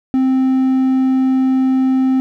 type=tone; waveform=triangle; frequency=261.7 Hz; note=C4; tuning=in tune; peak=-9 dBFS; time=0.14-2.2 s; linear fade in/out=0 ms; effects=none